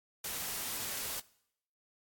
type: noise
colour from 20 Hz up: white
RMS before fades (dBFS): -38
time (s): 0.24-1.2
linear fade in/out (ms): 5
effects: noise-tail reverb RT60 0.7 s tail -21 dB re dry + AAC 64 kbps